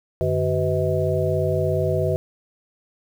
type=tone cluster; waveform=sine; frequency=93.8 / 150.8 / 377.8 / 502 / 638 Hz; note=F#2 / D3 / F#4 / B4 / D#5; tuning=+24 / +46 / +36 / +28 / +43 cents; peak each=-25 dBFS; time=0.21-2.16 s; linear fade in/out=0 ms; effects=8-bit